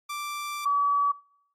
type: tone pair in turn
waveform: sawtooth / sine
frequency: 1174.7 / 1142.6 Hz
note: D6 / D6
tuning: 0 / -48 cents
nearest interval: unison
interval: 48 cents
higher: first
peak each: -28 / -21 dBFS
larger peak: second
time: 0.09-0.65 / 0.65-1.12 s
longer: first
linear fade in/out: 10 ms
effects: noise-tail reverb RT60 0.7 s tail -23 dB re dry + AAC 48 kbps